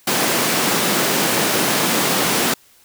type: high-pass noise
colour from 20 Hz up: pink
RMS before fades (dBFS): -18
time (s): 0.07-2.54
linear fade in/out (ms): 5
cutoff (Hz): 170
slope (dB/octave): 24
effects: white hiss -52 dBFS RMS until 2.84 s